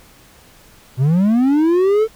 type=linear sweep; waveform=triangle; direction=up; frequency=120 to 450.6 Hz; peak=-9 dBFS; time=0.97-2.08 s; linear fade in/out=50 ms; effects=pink hiss -47 dBFS RMS until 2.15 s